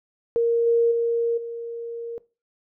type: tone with level steps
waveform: sine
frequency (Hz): 466.2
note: A#4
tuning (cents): 0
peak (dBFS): -17 / -15 / -19 / -29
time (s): 0.36-2.18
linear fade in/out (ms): 0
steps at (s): 0.66 / 0.91 / 1.37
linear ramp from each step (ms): 10
effects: noise-tail reverb RT60 0.3 s tail -20 dB re dry